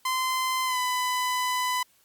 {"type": "tone with pitch glide", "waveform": "sawtooth", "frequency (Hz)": [1033, 1001.3], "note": ["C6", "B5"], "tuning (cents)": [-22, 24], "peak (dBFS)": -21, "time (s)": [0.05, 1.83], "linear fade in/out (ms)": 5, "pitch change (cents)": -54, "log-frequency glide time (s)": [0.65, 0.78], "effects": ["white hiss -63 dBFS RMS until 2.04 s", "Opus 48 kbps"]}